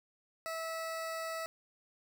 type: tone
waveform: 20% pulse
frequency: 651 Hz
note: E5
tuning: 22 cents flat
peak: -32 dBFS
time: 0.46-1.46 s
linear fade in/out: 0 ms
effects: none